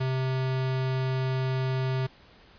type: tone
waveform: square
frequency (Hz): 130.81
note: C3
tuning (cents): 0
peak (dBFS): -26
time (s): 0-2.07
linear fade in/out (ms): 10
effects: pink hiss -55 dBFS RMS until 2.58 s + resampled to 11025 Hz